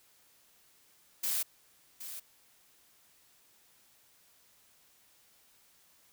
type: noise with echo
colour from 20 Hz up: blue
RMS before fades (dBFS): -32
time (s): 1.23-1.43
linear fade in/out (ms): 10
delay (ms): 770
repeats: 1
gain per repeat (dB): -11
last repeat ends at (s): 2.2
effects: white hiss -65 dBFS RMS until 6.12 s